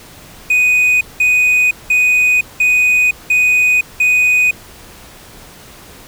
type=tone bursts; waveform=triangle; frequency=2489 Hz; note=D#7; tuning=in tune; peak=-7 dBFS; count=6; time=0.5-4.51 s; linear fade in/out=5 ms; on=510 ms; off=190 ms; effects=pink hiss -38 dBFS RMS until 6.07 s